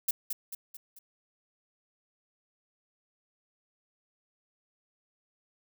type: noise with echo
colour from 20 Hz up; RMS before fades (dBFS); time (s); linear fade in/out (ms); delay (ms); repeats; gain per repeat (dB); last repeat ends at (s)
violet; -27; 0.08-0.11; 5; 220; 4; -6; 0.99
effects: none